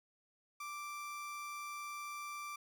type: tone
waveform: 30% pulse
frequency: 1174.7 Hz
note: D6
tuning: in tune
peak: -40 dBFS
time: 0.6-2.56 s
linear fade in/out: 5 ms
effects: none